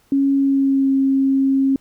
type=tone with pitch glide; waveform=sine; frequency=275.7 to 270 Hz; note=C#4 to C#4; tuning=-9 to -45 cents; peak=-13 dBFS; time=0.12-1.76 s; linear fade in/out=2 ms; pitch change=-36 cents; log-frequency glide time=0.33-0.94 s; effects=pink hiss -58 dBFS RMS until 1.8 s